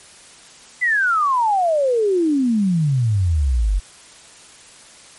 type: exponential sweep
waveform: sine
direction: down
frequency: 2037 to 44.8 Hz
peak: -14 dBFS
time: 0.81-3.8 s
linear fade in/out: 20 ms
effects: white hiss -44 dBFS RMS until 5.18 s + MP3 48 kbps